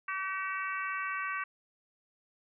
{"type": "harmonic tone with a mistuned harmonic", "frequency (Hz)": 382.4, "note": "G4", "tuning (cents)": -43, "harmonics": [3, 4, 5, 6, 7], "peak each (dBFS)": [-36, -38, -40, -42, -43], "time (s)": [0.08, 1.44], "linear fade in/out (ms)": 5, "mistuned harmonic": 6, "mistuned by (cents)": -20, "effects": []}